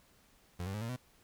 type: tone with pitch steps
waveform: 30% pulse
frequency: 88.9 / 96.95 / 105.72 / 115.29 / 125.72 Hz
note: F2 / G2 / G#2 / A#2 / B2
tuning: +31 / -19 / +31 / -19 / +31 cents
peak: -34 dBFS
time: 0.59-0.965 s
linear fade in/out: 10 ms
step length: 75 ms
effects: pink hiss -66 dBFS RMS until 1.23 s